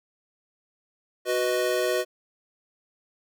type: chord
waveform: square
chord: B major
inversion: second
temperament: equal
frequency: 370 / 493.9 / 622.3 Hz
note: F#4 / B4 / D#5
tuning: 0 / 0 / 0 cents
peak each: -28 dBFS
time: 1.25-2.05 s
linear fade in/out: 50 ms
effects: none